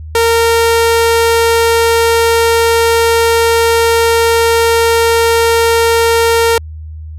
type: tone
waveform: sawtooth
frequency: 460.6 Hz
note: A#4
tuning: 21 cents flat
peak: -4 dBFS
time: 0.15-6.58 s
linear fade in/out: 2 ms
effects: added 78 Hz sine -24 dBFS peak until 7.18 s + resampled to 32000 Hz